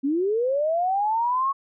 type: linear sweep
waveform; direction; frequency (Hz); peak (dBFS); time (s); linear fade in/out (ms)
sine; up; 261.6 to 1111; -20; 0.03-1.53; 20
effects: none